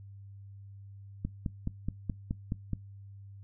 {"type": "click train", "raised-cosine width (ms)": 5, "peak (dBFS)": -19, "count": 8, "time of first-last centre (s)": [1.25, 2.733], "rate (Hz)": 4.72, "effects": ["noise-tail reverb RT60 0.2 s tail -21 dB re dry", "added 99 Hz sine -46 dBFS peak until 3.43 s"]}